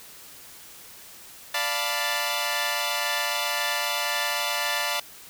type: chord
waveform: 10% pulse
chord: B half-diminished seventh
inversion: first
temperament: equal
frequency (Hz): 587.3 / 698.5 / 880 / 987.8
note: D5 / F5 / A5 / B5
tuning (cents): 0 / 0 / 0 / 0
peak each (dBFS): -22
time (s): 1.54-5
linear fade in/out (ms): 5
effects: white hiss -46 dBFS RMS until 5.29 s